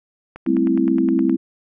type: click train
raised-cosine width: 0.5 ms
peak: -20 dBFS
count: 10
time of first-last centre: 0.36-1.296 s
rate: 9.62 Hz
type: chord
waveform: sine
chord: A minor seventh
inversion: third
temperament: equal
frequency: 196 / 220 / 261.6 / 329.6 Hz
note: G3 / A3 / C4 / E4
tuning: 0 / 0 / 0 / 0 cents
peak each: -23 / -24 / -18 / -18 dBFS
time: 0.46-1.37 s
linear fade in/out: 20 ms
effects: none